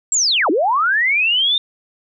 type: linear two-way sweep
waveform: sine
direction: down then up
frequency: 7750 to 277.2 to 3668 Hz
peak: -13 dBFS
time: 0.12-1.58 s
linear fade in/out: 2 ms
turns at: 0.5 s
effects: none